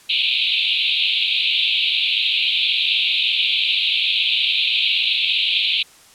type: band-pass noise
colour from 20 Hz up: white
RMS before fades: -19 dBFS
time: 0.09-5.83 s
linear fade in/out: 10 ms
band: 2400 to 4000 Hz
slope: 96 dB/octave
effects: white hiss -48 dBFS RMS until 6.14 s + low-pass 10000 Hz 12 dB/octave